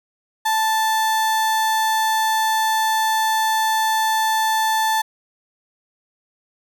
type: tone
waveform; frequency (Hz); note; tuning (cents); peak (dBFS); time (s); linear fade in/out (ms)
35% pulse; 880; A5; 0; -15; 0.45-5.02; 10
effects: none